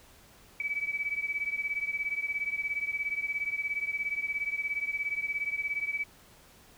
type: beating tone pair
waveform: sine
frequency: 2286 / 2303 Hz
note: D7 / D7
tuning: -47 / -34 cents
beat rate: 17 Hz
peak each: -32 / -34 dBFS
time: 0.6-6.04 s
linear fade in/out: 2 ms
effects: pink hiss -57 dBFS RMS until 6.77 s